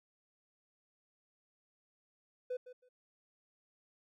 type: tone with echo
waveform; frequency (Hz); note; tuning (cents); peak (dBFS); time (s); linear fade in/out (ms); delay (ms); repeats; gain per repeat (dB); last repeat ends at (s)
triangle; 501; B4; +25; -32; 2.5-2.57; 10; 160; 2; -15; 2.89
effects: tanh soft clip ceiling -31 dBFS